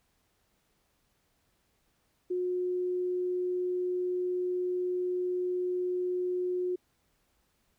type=tone; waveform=sine; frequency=361.6 Hz; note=F#4; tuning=40 cents flat; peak=-28 dBFS; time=2.3-6.76 s; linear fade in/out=10 ms; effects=pink hiss -73 dBFS RMS until 7.78 s